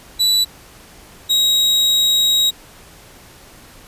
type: tone pair in turn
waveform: 40% pulse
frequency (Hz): 3951 / 3810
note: B7 / A#7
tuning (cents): 0 / +37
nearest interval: minor second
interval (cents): 63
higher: first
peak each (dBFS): -11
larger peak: neither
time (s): 0.19-0.45 / 1.29-2.51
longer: second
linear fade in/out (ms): 20
effects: pink hiss -43 dBFS RMS until 3.87 s + resampled to 32000 Hz